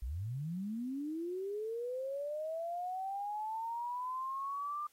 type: linear sweep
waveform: sine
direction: up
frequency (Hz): 52.3 to 1200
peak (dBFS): -36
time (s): 0.02-4.87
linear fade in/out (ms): 5
effects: white hiss -70 dBFS RMS until 4.92 s + AAC 48 kbps